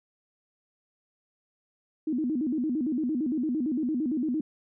sine tone with vibrato, 277.1 Hz, C#4, 1 cent flat, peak -25 dBFS, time 2.07-4.41 s, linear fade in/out 5 ms, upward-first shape square, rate 8.8 Hz, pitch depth 210 cents each way, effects none

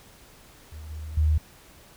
sine tone with level steps, 77 Hz, D#2, 17 cents flat, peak -37 / -33 / -18 dBFS, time 0.72-1.38 s, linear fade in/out 5 ms, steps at 0.9 / 1.17 s, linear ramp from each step 5 ms, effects pink hiss -52 dBFS RMS until 1.96 s

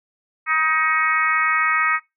harmonic tone, 315.5 Hz, D#4, 24 cents sharp, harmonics 3 / 4 / 5 / 6 / 7 / 8, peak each -31 / -20 / -28 / -22 / -22 / -30 dBFS, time 0.46-2 s, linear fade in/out 50 ms, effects noise-tail reverb RT60 0.2 s tail -20 dB re dry

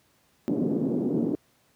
white band-pass noise, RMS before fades -26 dBFS, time 0.48-1.35 s, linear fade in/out 0 ms, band 180 to 350 Hz, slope 24 dB/octave, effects pink hiss -65 dBFS RMS until 1.75 s + high-pass 80 Hz 12 dB/octave

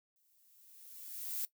violet noise with exponential growth, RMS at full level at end -36 dBFS, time 0.16-1.45 s, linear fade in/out 0 ms, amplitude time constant 280 ms, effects noise-tail reverb RT60 0.1 s tail -18 dB re dry

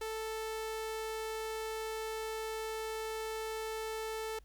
sawtooth tone, 440.3 Hz, A4, 1 cent sharp, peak -33 dBFS, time 0.01-4.39 s, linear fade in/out 5 ms, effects added 50 Hz sine -56 dBFS peak until 4.44 s + pink hiss -72 dBFS RMS until 4.44 s

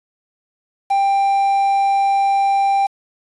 triangle tone with quantisation, 790 Hz, G5, 13 cents sharp, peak -11 dBFS, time 0.9-2.87 s, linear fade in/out 10 ms, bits 6, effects resampled to 24000 Hz

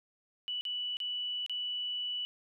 sine tone with dropouts, 2960 Hz, F#7, in tune, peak -33 dBFS, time 0.48-2.25 s, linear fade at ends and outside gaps 0 ms, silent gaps 0.61-0.652 / 0.969-1.002 / 1.463-1.496 s, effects none

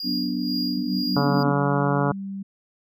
triangle tone with tremolo, 4836 Hz, D8, 50 cents sharp, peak -25 dBFS, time 0-1.43 s, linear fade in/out 2 ms, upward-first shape sine, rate 2.1 Hz, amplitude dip 75%
sine chord, B minor, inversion second, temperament equal, 185 / 246.9 / 293.7 Hz, F#3 / B3 / D4, 0 / 0 / 0 cents, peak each -30 / -26 / -28 dBFS, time 0.03-1.54 s, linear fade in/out 50 ms
sine tone with pitch glide, 190 to 195.68 Hz, F#3 to G3, +46 to -3 cents, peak -29 dBFS, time 0.77-2.43 s, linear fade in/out 10 ms, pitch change +51 cents, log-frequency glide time 1.95-2.15 s
harmonic tone, 142 Hz, C#3, 42 cents sharp, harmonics 1 / 2 / 3 / 4 / 5 / 6 / 7 / 8 / 9 / 10, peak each -23 / -26 / -28 / -29 / -30 / -31 / -31 / -32 / -33 / -33 dBFS, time 1.16-2.12 s, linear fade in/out 5 ms
effects none

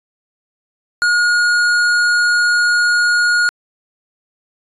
sine tone with tanh clipping, 1437 Hz, F6, 49 cents sharp, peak -13 dBFS, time 1.02-3.49 s, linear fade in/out 0 ms, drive 14 dB, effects resampled to 24000 Hz

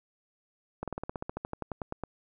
slowing click train, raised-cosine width 1 ms, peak -20 dBFS, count 17, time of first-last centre 0.83-2.037 s, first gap 47 ms, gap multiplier 1.06, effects none

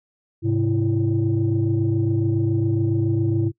sine tone cluster, 105.5 / 132.7 / 332.9 Hz, G#2 / C3 / E4, +28 / +25 / +17 cents, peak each -20 / -23 / -21 dBFS, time 0.42-3.52 s, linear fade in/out 50 ms, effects noise-tail reverb RT60 0.1 s tail -21 dB re dry + tanh soft clip ceiling -11 dBFS

